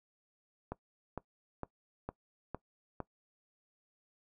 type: click train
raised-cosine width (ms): 1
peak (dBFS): -24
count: 6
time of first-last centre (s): 0.72-3.003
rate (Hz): 2.19
effects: noise-tail reverb RT60 0.1 s tail -20 dB re dry